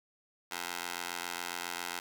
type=tone with high-pass filter; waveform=15% pulse; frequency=87.31 Hz; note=F2; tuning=in tune; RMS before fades=-39 dBFS; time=0.51-2 s; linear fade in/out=5 ms; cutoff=970 Hz; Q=0.59; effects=none